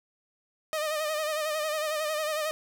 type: tone with vibrato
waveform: sawtooth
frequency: 615 Hz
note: D#5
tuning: 20 cents flat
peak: -24 dBFS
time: 0.73-2.51 s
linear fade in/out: 0 ms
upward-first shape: sine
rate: 11 Hz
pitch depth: 55 cents each way
effects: none